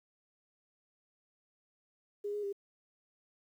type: tone with pitch steps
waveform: sine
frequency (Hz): 409.9 / 415 / 399.7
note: G#4 / G#4 / G4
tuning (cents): -23 / -1 / +34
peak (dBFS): -34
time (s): 2.24-2.528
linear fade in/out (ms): 10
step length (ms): 96
effects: 11-bit